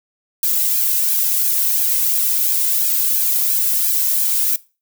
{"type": "noise with flanger", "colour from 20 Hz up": "violet", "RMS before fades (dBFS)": -17, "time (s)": [0.43, 4.56], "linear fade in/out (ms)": 2, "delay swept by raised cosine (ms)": [1.2, 1.99], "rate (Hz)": 2.9, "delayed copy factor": 0.9, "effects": ["noise-tail reverb RT60 0.3 s tail -20 dB re dry"]}